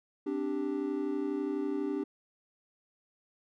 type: chord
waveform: triangle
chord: C suspended second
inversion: none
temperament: equal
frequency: 261.6 / 293.7 / 392 Hz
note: C4 / D4 / G4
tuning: 0 / 0 / 0 cents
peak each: -36 / -31 / -33 dBFS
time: 0.26-2.04 s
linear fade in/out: 10 ms
effects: none